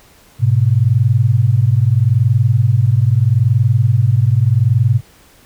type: tone pair together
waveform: sine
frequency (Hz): 105.71 / 126.5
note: G#2 / B2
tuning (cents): +31 / +42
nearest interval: minor third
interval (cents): 311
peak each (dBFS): -12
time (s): 0.39-5.01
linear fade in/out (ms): 50
effects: pink hiss -47 dBFS RMS until 5.45 s